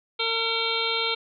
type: harmonic tone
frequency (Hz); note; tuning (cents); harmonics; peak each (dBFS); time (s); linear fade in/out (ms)
455.2; A#4; -41; 1 / 2 / 3 / 5 / 6 / 7 / 8 / 9; -31 / -35 / -32 / -30 / -36 / -31 / -30 / -31; 0.19-1.15; 10
effects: none